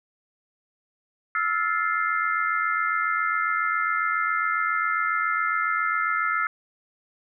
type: chord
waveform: sine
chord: F major seventh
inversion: third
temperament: just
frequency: 1309.6 / 1396.9 / 1746.1 / 2095 Hz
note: E6 / F6 / A6 / C7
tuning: -12 / 0 / -14 / +2 cents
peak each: -25 / -27 / -31 / -29 dBFS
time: 1.35-6.47 s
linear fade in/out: 2 ms
effects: none